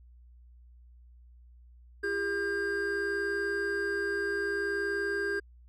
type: tone cluster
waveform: triangle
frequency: 342.4 / 403 / 1601 Hz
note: F4 / G4 / G6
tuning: -34 / +48 / +36 cents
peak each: -37 / -30 / -30 dBFS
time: 2.03-5.4 s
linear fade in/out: 10 ms
effects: added 60 Hz sine -52 dBFS peak until 5.68 s